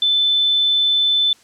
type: tone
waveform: sine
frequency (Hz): 3520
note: A7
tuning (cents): 0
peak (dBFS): -13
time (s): 0.02-1.33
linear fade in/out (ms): 2
effects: white hiss -51 dBFS RMS until 1.43 s + low-pass 8000 Hz 12 dB/octave